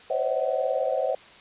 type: tone cluster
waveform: sine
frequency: 506 / 524 / 565 / 639 / 749 Hz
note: B4 / C5 / C#5 / D#5 / F#5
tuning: +42 / +2 / +33 / +46 / +21 cents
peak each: -34 / -27 / -30 / -28 / -31 dBFS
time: 0.1-1.15 s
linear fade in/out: 5 ms
effects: white hiss -49 dBFS RMS until 1.4 s + resampled to 8000 Hz